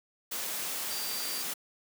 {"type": "tone in noise", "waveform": "sine", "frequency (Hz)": 4699, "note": "D8", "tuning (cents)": 0, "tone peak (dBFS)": -39, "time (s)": [0.9, 1.43], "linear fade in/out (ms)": 10, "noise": "white", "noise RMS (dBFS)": -35, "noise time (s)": [0.31, 1.54], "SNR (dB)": -7, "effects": ["high-pass 200 Hz 12 dB/octave"]}